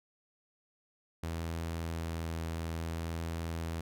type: tone with vibrato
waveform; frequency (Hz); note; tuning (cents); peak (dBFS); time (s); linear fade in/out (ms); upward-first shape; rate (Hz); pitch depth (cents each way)
sawtooth; 82.41; E2; 0; -31; 1.23-3.81; 5; sine; 0.6; 8
effects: none